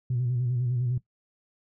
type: tone with vibrato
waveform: sine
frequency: 123.47 Hz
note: B2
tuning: in tune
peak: -23 dBFS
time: 0.1-0.98 s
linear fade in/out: 5 ms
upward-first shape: square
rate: 9.9 Hz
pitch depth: 51 cents each way
effects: noise-tail reverb RT60 0.1 s tail -17 dB re dry + tanh soft clip ceiling -20 dBFS